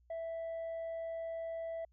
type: tone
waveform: sine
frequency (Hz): 659.3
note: E5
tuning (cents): 0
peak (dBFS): -35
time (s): 0.1-1.85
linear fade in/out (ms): 5
effects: tanh soft clip ceiling -37 dBFS + added 60 Hz sine -65 dBFS peak until 1.92 s